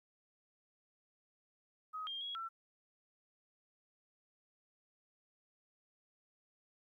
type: tone with pitch steps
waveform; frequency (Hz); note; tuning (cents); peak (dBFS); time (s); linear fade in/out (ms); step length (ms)
sine; 1263 / 3206 / 3319 / 1343; D#6 / G7 / G#7 / E6; +26 / +38 / -2 / +32; -40; 1.93-2.49; 20; 140
effects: 13-bit